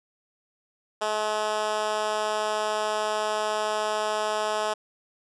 10% pulse tone with high-pass filter, 213.6 Hz, G#3, 49 cents sharp, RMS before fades -27 dBFS, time 1.01-4.74 s, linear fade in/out 10 ms, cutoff 570 Hz, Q 1.4, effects resampled to 22050 Hz

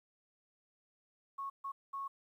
sine tone bursts at uneven times, 1100 Hz, C#6, 14 cents flat, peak -38 dBFS, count 3, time 1.38-1.5 / 1.64-1.72 / 1.93-2.08 s, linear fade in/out 10 ms, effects 12-bit

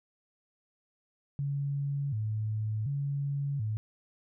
sine tone with vibrato, 123.47 Hz, B2, in tune, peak -29 dBFS, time 1.39-3.77 s, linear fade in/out 0 ms, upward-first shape square, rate 0.68 Hz, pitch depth 230 cents each way, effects none

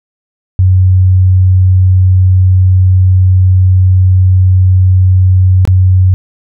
sine tone with dropouts, 92.8 Hz, F#2, 6 cents sharp, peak -3 dBFS, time 0.59-6.14 s, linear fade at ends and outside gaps 0 ms, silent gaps 5.652-5.675 s, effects none

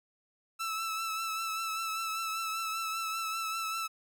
sawtooth tone with vibrato, 1318.5 Hz, E6, in tune, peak -29 dBFS, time 0.59-3.88 s, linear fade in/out 20 ms, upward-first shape triangle, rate 5.1 Hz, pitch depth 34 cents each way, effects none

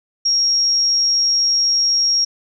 sine tone, 5588 Hz, F8, in tune, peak -13 dBFS, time 0.25-2.25 s, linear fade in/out 10 ms, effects none

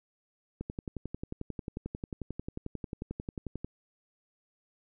click train, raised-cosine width 3 ms, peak -23 dBFS, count 35, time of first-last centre 0.61-3.646 s, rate 11.2 Hz, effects none

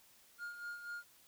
triangle tone with tremolo, 1418 Hz, F6, 26 cents sharp, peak -39 dBFS, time 0.38-1.04 s, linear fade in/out 50 ms, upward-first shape sine, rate 4.1 Hz, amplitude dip 60%, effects white hiss -65 dBFS RMS until 1.27 s

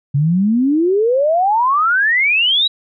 sine exponential sweep, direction up, 135.7 to 3937 Hz, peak -11 dBFS, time 0.14-2.68 s, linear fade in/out 10 ms, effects none

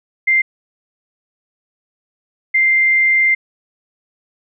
sine tone bursts at uneven times, 2093 Hz, C7, in tune, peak -10 dBFS, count 2, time 0.27-0.42 / 2.54-3.35 s, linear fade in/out 10 ms, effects none

